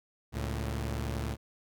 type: tone pair together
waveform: sawtooth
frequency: 70.22 / 111.5 Hz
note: C#2 / A2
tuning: +23 / +23 cents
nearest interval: minor sixth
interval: 800 cents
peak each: -30 / -32 dBFS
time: 0.32-1.37 s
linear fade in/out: 50 ms
effects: none